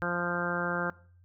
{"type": "harmonic tone", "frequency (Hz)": 174.61, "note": "F3", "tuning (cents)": 0, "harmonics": [1, 2, 3, 4, 5, 6, 7, 8, 9], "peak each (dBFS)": [-35, -38, -36, -40, -40, -41, -39, -35, -35], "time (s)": [0.02, 0.9], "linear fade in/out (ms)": 0, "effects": ["noise-tail reverb RT60 0.5 s tail -21 dB re dry", "added 89 Hz sine -56 dBFS peak until 1.24 s"]}